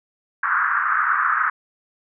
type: band-pass noise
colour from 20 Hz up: pink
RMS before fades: -20 dBFS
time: 0.43-1.5 s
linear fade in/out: 5 ms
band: 1200 to 1600 Hz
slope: 48 dB/octave
effects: none